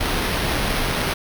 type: noise with sample-and-hold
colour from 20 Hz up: pink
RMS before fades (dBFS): -22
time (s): 0-1.14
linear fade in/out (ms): 10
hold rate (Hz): 7350
effects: none